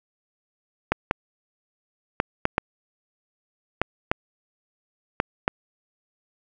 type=clicks; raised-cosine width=0.5 ms; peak=-4 dBFS; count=9; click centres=0.92 / 1.111 / 2.201 / 2.454 / 2.581 / 3.816 / 4.115 / 5.201 / 5.479 s; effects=none